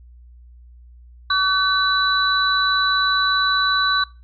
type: tone cluster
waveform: sine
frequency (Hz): 1142 / 1517 / 3960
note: D6 / F#6 / B7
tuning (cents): -49 / +43 / +4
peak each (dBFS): -20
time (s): 1.3-4.04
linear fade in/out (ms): 5
effects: noise-tail reverb RT60 0.3 s tail -22 dB re dry + added 60 Hz sine -42 dBFS peak until 4.23 s